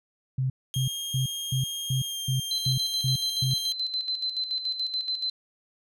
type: tone bursts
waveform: sine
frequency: 130.81 Hz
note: C3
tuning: in tune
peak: -23 dBFS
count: 9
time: 0.38-3.54 s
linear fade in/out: 5 ms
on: 120 ms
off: 260 ms
type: tone with pitch glide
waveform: sawtooth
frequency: 3230 to 3191 Hz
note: G#7 to G7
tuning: -49 to +30 cents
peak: -28 dBFS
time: 0.74-3.72 s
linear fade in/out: 0 ms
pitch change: -21 cents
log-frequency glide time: 2.03-2.19 s
type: tone with tremolo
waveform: sine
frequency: 4061 Hz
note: B7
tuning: 48 cents sharp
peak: -25 dBFS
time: 2.51-5.3 s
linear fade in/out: 2 ms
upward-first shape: square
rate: 7 Hz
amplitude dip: 60%
effects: none